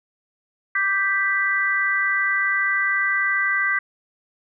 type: chord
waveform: sine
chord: G major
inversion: second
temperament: equal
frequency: 1174.7 / 1568 / 1975.5 Hz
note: D6 / G6 / B6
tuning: 0 / 0 / 0 cents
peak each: -27 / -22 / -21 dBFS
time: 0.75-3.79 s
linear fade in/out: 5 ms
effects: none